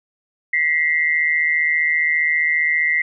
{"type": "tone pair together", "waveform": "sine", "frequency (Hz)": [1937, 2092], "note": ["B6", "C7"], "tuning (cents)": [-34, -1], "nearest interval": "minor second", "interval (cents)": 133, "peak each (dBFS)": -18, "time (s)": [0.53, 3.02], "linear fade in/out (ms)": 5, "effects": []}